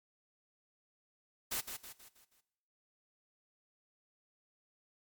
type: noise with echo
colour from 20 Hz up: white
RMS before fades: -36 dBFS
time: 1.51-1.61 s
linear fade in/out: 10 ms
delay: 160 ms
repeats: 5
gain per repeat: -7 dB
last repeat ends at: 2.41 s
effects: noise-tail reverb RT60 1.0 s tail -19 dB re dry + MP3 96 kbps